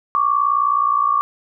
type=tone pair together; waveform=sine; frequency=1111 / 1170.5 Hz; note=C#6 / D6; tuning=+4 / -6 cents; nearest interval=minor second; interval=90 cents; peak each=-17 / -17 dBFS; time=0.15-1.21 s; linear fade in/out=0 ms; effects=none